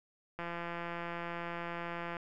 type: click train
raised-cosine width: 0.5 ms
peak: -25 dBFS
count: 305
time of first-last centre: 0.39-2.168 s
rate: 171 Hz
effects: none